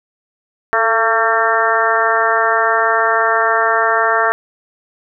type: harmonic tone with a mistuned harmonic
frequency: 226.2 Hz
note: A3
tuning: 48 cents sharp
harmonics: 2 / 3 / 4 / 5 / 6 / 7 / 8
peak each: -21 / -18 / -21 / -19 / -18 / -20 / -19 dBFS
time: 0.73-4.32 s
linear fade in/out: 0 ms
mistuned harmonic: 2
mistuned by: -32 cents
effects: none